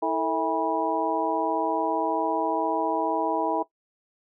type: harmonic tone with a mistuned harmonic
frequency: 162.3 Hz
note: E3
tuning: 27 cents flat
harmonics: 2 / 3 / 4 / 5 / 6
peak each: -29 / -29 / -29 / -29 / -29 dBFS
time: 0.02-3.63 s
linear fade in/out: 10 ms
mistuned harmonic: 3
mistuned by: -150 cents
effects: noise-tail reverb RT60 0.1 s tail -17 dB re dry